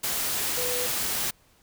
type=tone in noise; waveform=sine; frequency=493.9 Hz; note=B4; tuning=in tune; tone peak=-31 dBFS; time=0.57-0.87 s; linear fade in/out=10 ms; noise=white; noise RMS=-28 dBFS; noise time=0.03-1.31 s; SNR=-6 dB; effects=pink hiss -61 dBFS RMS until 1.62 s